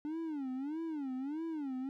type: tone with vibrato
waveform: triangle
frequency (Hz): 290.8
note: D4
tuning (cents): -17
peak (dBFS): -34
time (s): 0.05-1.89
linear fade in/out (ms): 0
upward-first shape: sine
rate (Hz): 1.6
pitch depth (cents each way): 220
effects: none